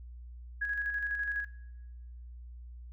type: tone with tremolo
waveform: sine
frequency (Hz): 1661.2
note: G#6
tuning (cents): 0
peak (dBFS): -29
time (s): 0.61-1.45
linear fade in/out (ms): 10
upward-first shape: square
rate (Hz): 12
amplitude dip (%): 35
effects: noise-tail reverb RT60 1.0 s tail -20 dB re dry + added 60 Hz sine -44 dBFS peak until 2.92 s